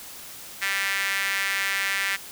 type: tone with high-pass filter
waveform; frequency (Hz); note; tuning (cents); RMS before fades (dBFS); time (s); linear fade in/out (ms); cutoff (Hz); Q
sawtooth; 196; G3; 0; -26; 0.61-2.17; 20; 1900; 3.2
effects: white hiss -41 dBFS RMS until 2.31 s